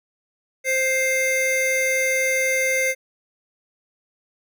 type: tone pair together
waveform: square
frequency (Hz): 523.3 / 2104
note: C5 / C7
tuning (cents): 0 / +9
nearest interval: 2 octaves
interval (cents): 2409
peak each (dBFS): -24 / -21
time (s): 0.64-2.95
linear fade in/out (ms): 50
effects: none